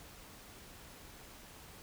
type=silence; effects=pink hiss -54 dBFS RMS until 1.82 s